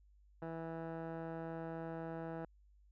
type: tone with low-pass filter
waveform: 15% pulse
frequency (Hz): 163.9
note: E3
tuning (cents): -10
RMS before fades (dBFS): -44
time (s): 0.42-2.45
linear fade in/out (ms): 2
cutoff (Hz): 1100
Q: 2.3
effects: added 50 Hz sine -63 dBFS peak until 2.91 s